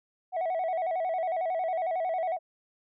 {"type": "tone with vibrato", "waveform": "sine", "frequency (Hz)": 695, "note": "F5", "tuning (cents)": -9, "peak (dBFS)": -24, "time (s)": [0.32, 2.39], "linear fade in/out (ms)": 50, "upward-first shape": "square", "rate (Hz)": 11, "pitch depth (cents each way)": 110, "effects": ["tanh soft clip ceiling -26 dBFS"]}